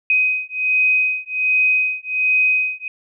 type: beating tone pair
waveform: sine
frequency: 2513 / 2514.3 Hz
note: D#7 / D#7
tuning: +17 / +17 cents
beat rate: 1.3 Hz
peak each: -18 dBFS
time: 0.1-2.88 s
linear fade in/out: 2 ms
effects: none